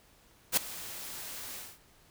white noise with ADSR envelope, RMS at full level -23 dBFS, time 0.52-1.79 s, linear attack 51 ms, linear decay 5 ms, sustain -19 dB, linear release 230 ms, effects pink hiss -62 dBFS RMS until 2.1 s

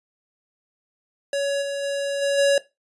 square tone with level steps, 561 Hz, C#5, 21 cents sharp, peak -22 / -26 / -24 / -20 / -16 dBFS, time 1.33-2.58 s, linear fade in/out 2 ms, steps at 1.61 / 1.82 / 2.21 / 2.37 s, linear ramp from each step 20 ms, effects noise-tail reverb RT60 0.2 s tail -17 dB re dry + resampled to 24000 Hz

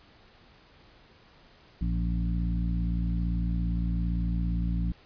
harmonic tone with a mistuned harmonic, 57.6 Hz, A#1, 20 cents flat, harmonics 1 / 2 / 3 / 4 / 5, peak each -27 / -35 / -31 / -42 / -42 dBFS, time 1.81-4.92 s, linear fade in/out 5 ms, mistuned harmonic 4, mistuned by +26 cents, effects pink hiss -57 dBFS RMS until 5.05 s + resampled to 11025 Hz

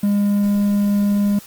triangle tone with quantisation, 203.5 Hz, G#3, 35 cents flat, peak -12 dBFS, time 0.03-1.39 s, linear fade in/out 5 ms, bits 7, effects white hiss -42 dBFS RMS until 1.46 s + Opus 32 kbps

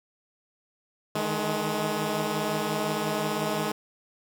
10% pulse tone cluster, 153.3 / 159 / 211 Hz, D#3 / D#3 / G#3, -25 / +38 / +28 cents, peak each -24 / -26 / -20 dBFS, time 1.15-3.72 s, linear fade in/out 5 ms, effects none

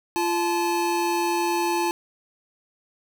square tone pair together, 344.9 / 865.3 Hz, F4 / A5, -22 / -29 cents, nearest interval octave + major third, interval 1593 cents, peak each -25 dBFS, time 0.16-1.91 s, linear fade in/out 0 ms, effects none

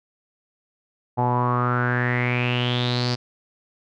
sawtooth tone with low-pass filter sweep, 122.9 Hz, B2, 8 cents flat, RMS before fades -22 dBFS, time 1.17-3.16 s, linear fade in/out 20 ms, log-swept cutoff 820 to 4900 Hz, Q 7.8, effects none

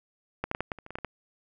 clicks, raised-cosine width 0.5 ms, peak -14 / -14 / -14 / -14 / -16 / -29 / -30 / -25 / -17 / -27 / -18 dBFS, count 11, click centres 0.44 / 0.514 / 0.549 / 0.606 / 0.718 / 0.787 / 0.864 / 0.906 / 0.955 / 0.986 / 1.047 s, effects none

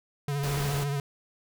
square tone with vibrato, 142 Hz, C#3, 42 cents sharp, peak -28 dBFS, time 0.28-1 s, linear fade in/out 2 ms, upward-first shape triangle, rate 14 Hz, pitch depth 50 cents each way
pink noise, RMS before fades -35 dBFS, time 0.43-0.84 s, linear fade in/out 5 ms
effects none

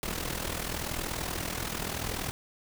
pink noise with amplitude modulation, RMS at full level -31 dBFS, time 0.03-2.31 s, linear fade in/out 0 ms, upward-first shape sine, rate 40.8 Hz, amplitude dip 70%, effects none

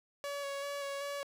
sawtooth tone with vibrato, 563 Hz, C#5, 27 cents sharp, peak -33 dBFS, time 0.24-1.23 s, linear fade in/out 0 ms, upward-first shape square, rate 2.6 Hz, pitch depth 15 cents each way, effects low-pass 10000 Hz 12 dB/octave + 10-bit

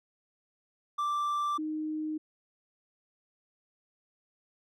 triangle / sine tone pair in turn, 1174.7 / 309.4 Hz, D6 / D#4, 0 / -10 cents, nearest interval octave + major seventh, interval 2310 cents, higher first, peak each -26 / -31 dBFS, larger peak first, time 0.98-1.58 / 1.58-2.18 s, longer neither, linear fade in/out 10 ms, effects none

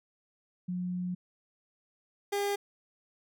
sine / 30% pulse tone pair in turn, 179.9 / 403.9 Hz, F#3 / G#4, -48 / -48 cents, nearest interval octave + major second, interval 1400 cents, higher second, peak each -31 / -26 dBFS, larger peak second, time 0.68-1.15 / 2.32-2.56 s, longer first, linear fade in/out 10 ms, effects none

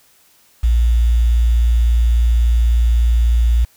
sine tone with quantisation, 58.2 Hz, A#1, 2 cents flat, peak -10 dBFS, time 0.63-3.65 s, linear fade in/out 10 ms, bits 6, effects white hiss -53 dBFS RMS until 3.76 s

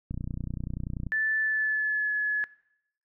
click train, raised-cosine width 5 ms, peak -21 dBFS, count 30, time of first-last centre 0.11-1.067 s, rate 30.3 Hz
sine tone with pitch glide, 1754 to 1704.1 Hz, A6 to G#6, -6 to +44 cents, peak -24 dBFS, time 1.12-2.44 s, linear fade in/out 0 ms, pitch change -50 cents, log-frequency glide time 1.39-2.12 s
effects noise-tail reverb RT60 0.8 s tail -21 dB re dry

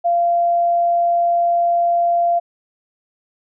sine tone, 690 Hz, F5, 21 cents flat, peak -13 dBFS, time 0.04-2.4 s, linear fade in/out 20 ms, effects none

